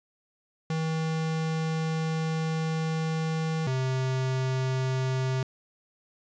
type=tone pair in turn; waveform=square; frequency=160 / 130.61 Hz; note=D#3 / C3; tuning=+49 / -3 cents; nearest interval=major third; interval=352 cents; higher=first; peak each=-27 / -26 dBFS; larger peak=second; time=0.7-3.67 / 3.67-5.43 s; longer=first; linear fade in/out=2 ms; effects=resampled to 16000 Hz + 10-bit